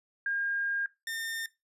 sine / sawtooth tone pair in turn, 1615 / 1812.8 Hz, G#6 / A#6, -49 / -49 cents, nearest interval major second, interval 200 cents, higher second, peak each -28 / -30 dBFS, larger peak first, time 0.26-0.86 / 1.07-1.46 s, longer first, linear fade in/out 2 ms, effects noise-tail reverb RT60 0.2 s tail -18 dB re dry + resampled to 32000 Hz

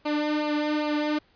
sawtooth tone with flanger, 299.8 Hz, D4, 36 cents sharp, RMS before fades -26 dBFS, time 0.05-1.19 s, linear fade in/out 10 ms, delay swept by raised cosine 0.55 to 2.65 ms, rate 2.5 Hz, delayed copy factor -0.7, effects pink hiss -62 dBFS RMS until 1.35 s + resampled to 11025 Hz

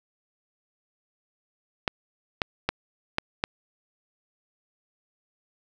clicks, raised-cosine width 0.3 ms, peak -7 dBFS, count 5, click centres 1.878 / 2.418 / 2.69 / 3.184 / 3.439 s, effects none

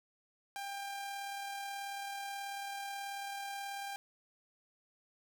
sawtooth tone with amplitude modulation, 796 Hz, G5, 26 cents sharp, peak -35 dBFS, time 0.56-3.96 s, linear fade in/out 0 ms, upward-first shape sine, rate 38.4 Hz, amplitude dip 25%, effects none

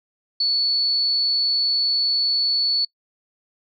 sine tone, 4435 Hz, C#8, in tune, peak -17 dBFS, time 0.4-2.85 s, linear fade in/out 5 ms, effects noise-tail reverb RT60 0.1 s tail -26 dB re dry

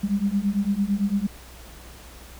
sine beating tone pair, 196 / 204.9 Hz, G3 / G#3, 0 / -23 cents, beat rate 8.9 Hz, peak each -24 / -23 dBFS, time 0.03-1.27 s, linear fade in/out 10 ms, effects added 60 Hz sine -45 dBFS peak until 2.39 s + pink hiss -46 dBFS RMS until 2.39 s

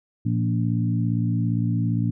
harmonic tone with a mistuned harmonic, 57.5 Hz, A#1, 23 cents flat, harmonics 2 / 3 / 4 / 5, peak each -22 / -26 / -28 / -30 dBFS, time 0.25-2.11 s, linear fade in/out 10 ms, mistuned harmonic 4, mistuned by +17 cents, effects none

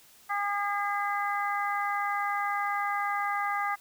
harmonic tone, 406 Hz, G#4, 39 cents flat, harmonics 2 / 3 / 4 / 5, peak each -31 / -31 / -36 / -35 dBFS, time 0.29-3.76 s, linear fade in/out 20 ms, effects white hiss -57 dBFS RMS until 3.8 s

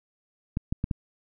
clicks, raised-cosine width 5 ms, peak -14 dBFS, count 4, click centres 0.571 / 0.725 / 0.841 / 0.912 s, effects none

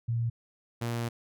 sine / sawtooth tone pair in turn, 116.54 / 117.62 Hz, A#2 / A#2, 0 / +16 cents, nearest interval unison, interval 16 cents, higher second, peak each -26 dBFS, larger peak neither, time 0.08-0.3 / 0.81-1.09 s, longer second, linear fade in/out 10 ms, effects none

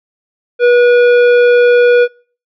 sine tone with hard clipping, 485.2 Hz, B4, 31 cents flat, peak -7 dBFS, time 0.59-2.08 s, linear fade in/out 50 ms, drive 13 dB, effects noise-tail reverb RT60 0.4 s tail -24 dB re dry + low-pass 3000 Hz 12 dB/octave

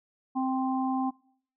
harmonic tone, 261.6 Hz, C4, in tune, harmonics 1 / 3 / 4, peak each -27 / -31 / -36 dBFS, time 0.35-1.11 s, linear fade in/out 20 ms, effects noise-tail reverb RT60 0.6 s tail -23 dB re dry

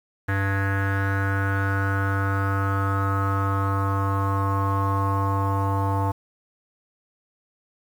square tone with low-pass filter sweep, 98 Hz, G2, in tune, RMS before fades -23 dBFS, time 0.28-6.12 s, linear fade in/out 10 ms, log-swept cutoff 1700 to 960 Hz, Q 7.4, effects 8-bit

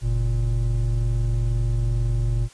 triangle tone pair together, 46.25 / 116.54 Hz, F#1 / A#2, 0 / 0 cents, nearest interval octave + major third, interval 1600 cents, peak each -20 dBFS, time 0.01-2.49 s, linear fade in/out 50 ms, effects white hiss -50 dBFS RMS until 2.53 s + resampled to 22050 Hz

